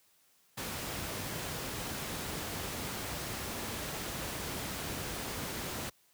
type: noise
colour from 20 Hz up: pink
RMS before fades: -38 dBFS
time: 0.57-5.9 s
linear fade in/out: 10 ms
effects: white hiss -68 dBFS RMS until 6.13 s + high-pass 60 Hz 12 dB/octave